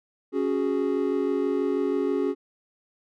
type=chord; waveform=triangle; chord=C# suspended fourth; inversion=none; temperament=just; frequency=277.2 / 369.6 / 415.8 Hz; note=C#4 / F#4 / G#4; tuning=0 / -2 / +2 cents; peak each=-25 dBFS; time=0.32-2.35 s; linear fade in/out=50 ms; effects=none